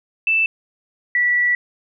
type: tone pair in turn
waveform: sine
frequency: 2647 / 1952.9 Hz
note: E7 / B6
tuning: +7 / -20 cents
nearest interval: perfect fourth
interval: 527 cents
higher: first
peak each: -14 dBFS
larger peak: neither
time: 0.27-0.46 / 1.15-1.55 s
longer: second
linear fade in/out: 2 ms
effects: none